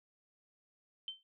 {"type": "tone with exponential decay", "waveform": "sine", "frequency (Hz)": 3101, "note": "G7", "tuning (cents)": -19, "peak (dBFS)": -35, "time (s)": [1.08, 1.23], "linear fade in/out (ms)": 1, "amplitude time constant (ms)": 31, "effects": []}